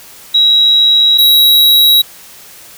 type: tone pair in turn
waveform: sine / square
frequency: 3862 / 3862 Hz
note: B7 / B7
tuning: -39 / -39 cents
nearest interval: unison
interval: 0 cents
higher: neither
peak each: -5 dBFS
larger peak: neither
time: 0.34-1.18 / 1.18-2.02 s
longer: neither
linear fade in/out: 10 ms
effects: white hiss -36 dBFS RMS until 2.77 s